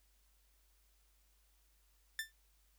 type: tone with exponential decay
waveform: sawtooth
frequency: 1777 Hz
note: A6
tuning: 17 cents sharp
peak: -30 dBFS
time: 2.19-2.32 s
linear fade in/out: 1 ms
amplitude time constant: 27 ms
effects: added 50 Hz sine -70 dBFS peak until 2.78 s + white hiss -75 dBFS RMS until 2.78 s